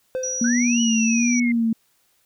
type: tone with exponential decay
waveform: triangle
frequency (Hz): 515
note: C5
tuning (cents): -28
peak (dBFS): -19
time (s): 0.15-0.75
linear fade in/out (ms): 0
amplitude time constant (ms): 130
type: tone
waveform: sine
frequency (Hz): 5820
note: F#8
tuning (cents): -29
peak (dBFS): -24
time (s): 0.23-1.4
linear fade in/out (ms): 5
type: tone with vibrato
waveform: sine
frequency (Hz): 233.1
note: A#3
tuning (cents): 0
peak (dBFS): -17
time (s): 0.41-1.73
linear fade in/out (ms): 5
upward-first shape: sine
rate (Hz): 1.3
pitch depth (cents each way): 66
type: linear two-way sweep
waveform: sine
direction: up then down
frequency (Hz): 1451 to 2960 to 2076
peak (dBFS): -25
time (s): 0.44-1.52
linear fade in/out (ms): 5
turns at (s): 0.81
effects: white hiss -64 dBFS RMS until 2.25 s